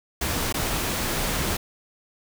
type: noise with dropouts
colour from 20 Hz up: pink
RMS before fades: -26 dBFS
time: 0.21-1.57 s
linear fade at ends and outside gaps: 5 ms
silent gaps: 0.526-0.541 s
effects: none